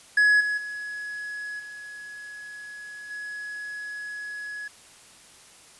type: tone with level steps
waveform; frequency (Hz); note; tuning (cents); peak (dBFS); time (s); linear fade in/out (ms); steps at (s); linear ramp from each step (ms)
triangle; 1684; G#6; +24; -14 / -22 / -30 / -36 / -31; 0.17-4.68; 5; 0.4 / 0.57 / 1.59 / 3.1; 10
effects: white hiss -51 dBFS RMS until 5.79 s + resampled to 24000 Hz